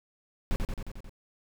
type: noise with echo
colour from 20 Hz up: brown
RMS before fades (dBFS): -26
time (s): 0.51-0.56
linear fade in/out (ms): 0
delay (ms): 89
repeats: 6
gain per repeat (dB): -3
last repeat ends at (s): 1.094
effects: none